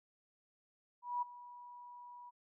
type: tone with ADSR envelope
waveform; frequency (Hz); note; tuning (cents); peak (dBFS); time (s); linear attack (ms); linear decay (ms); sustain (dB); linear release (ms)
sine; 973; B5; -26; -32; 1.02-2.31; 200; 13; -18; 24
effects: none

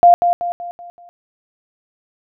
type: tone with echo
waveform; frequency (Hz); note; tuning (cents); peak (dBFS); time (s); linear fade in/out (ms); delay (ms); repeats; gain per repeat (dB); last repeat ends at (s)
sine; 698.5; F5; 0; -4; 0.03-0.14; 0; 190; 5; -7; 1.09
effects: none

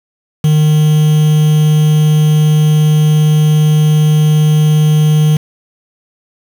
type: tone with quantisation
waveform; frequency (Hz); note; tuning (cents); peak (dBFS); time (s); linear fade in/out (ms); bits
triangle; 152.9; D#3; -30; -4; 0.44-5.37; 5; 4
effects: none

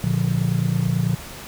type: chord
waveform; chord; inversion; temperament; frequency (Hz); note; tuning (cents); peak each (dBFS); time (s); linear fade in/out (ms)
sine; Bb major; none; just; 116.54 / 145.68 / 174.81; Bb2 / D3 / F3; 0 / -14 / +2; -21; 0.04-1.15; 0
effects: tanh soft clip ceiling -12 dBFS + pink hiss -37 dBFS RMS until 1.47 s

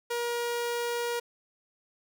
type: tone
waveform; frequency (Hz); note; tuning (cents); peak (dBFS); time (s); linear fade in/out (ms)
sawtooth; 475.7; A#4; +35; -25; 0.1-1.2; 10
effects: none

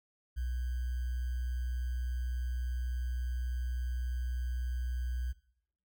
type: tone with sample-and-hold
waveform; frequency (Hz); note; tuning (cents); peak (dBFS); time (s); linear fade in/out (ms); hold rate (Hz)
sine; 61.74; B1; 0; -32; 0.36-5.33; 20; 1575
effects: noise-tail reverb RT60 0.7 s tail -19 dB re dry

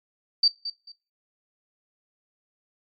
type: tone with echo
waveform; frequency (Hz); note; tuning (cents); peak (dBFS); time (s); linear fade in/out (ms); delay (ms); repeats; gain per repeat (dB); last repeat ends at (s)
sine; 4633; D8; -24; -15; 0.43-0.48; 5; 220; 2; -13; 0.92
effects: noise-tail reverb RT60 0.3 s tail -17 dB re dry + MP3 96 kbps

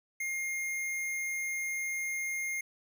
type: tone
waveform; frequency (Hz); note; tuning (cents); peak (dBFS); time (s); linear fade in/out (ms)
square; 2127; C7; +28; -33; 0.2-2.61; 5
effects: none

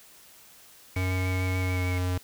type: tone with pitch glide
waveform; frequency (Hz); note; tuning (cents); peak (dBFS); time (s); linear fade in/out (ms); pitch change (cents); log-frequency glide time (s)
square; 92.5 to 90.65; F#2 to F#2; 0 to -35; -26; 0.96-2.18; 5; -35; 1.61-1.86
type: tone with vibrato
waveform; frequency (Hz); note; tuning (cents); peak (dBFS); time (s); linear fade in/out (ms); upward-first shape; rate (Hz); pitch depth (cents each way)
sine; 2217; C#7; 0; -35; 0.96-1.98; 0; square; 6.8; 22
effects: white hiss -53 dBFS RMS until 2.23 s

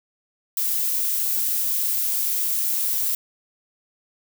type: noise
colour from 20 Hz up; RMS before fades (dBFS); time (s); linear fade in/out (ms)
violet; -23; 0.57-3.15; 2
effects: none

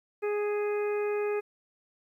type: harmonic tone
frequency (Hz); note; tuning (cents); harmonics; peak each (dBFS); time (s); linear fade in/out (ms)
415.3; G#4; 0; 1 / 2 / 3 / 4 / 5 / 6; -27 / -41 / -42 / -45 / -46 / -43; 0.22-1.41; 20
effects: 11-bit

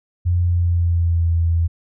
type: tone with pitch glide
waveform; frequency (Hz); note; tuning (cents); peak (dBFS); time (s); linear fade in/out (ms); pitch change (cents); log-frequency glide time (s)
sine; 87.9 to 83.64; F2 to E2; +12 to +26; -14; 0.25-1.68; 20; -86; 0.4-1.31
effects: none

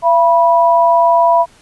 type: tone pair together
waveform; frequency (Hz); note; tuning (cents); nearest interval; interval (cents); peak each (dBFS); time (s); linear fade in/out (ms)
sine; 678.3 / 978; E5 / B5; +49 / -17; tritone; 634; -10; 0.02-1.46; 50
effects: pink hiss -47 dBFS RMS until 1.61 s + resampled to 24000 Hz

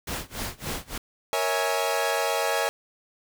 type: noise with tremolo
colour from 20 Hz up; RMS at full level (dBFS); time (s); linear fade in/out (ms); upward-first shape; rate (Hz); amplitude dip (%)
pink; -30; 0.07-0.98; 5; sine; 3.5; 95
type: chord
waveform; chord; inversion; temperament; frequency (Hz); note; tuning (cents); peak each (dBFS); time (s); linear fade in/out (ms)
sawtooth; A# half-diminished seventh; none; equal with one note detuned; 466.2 / 554.4 / 650.6 / 830.6; A#4 / C#5 / E5 / G#5; 0 / 0 / -23 / 0; -26 / -25 / -25 / -25; 1.33-2.69; 0
effects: none

